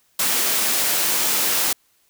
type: high-pass noise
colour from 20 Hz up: white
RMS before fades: -20 dBFS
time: 0.19-1.73 s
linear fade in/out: 5 ms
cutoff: 200 Hz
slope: 12 dB/octave
effects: white hiss -62 dBFS RMS until 2.09 s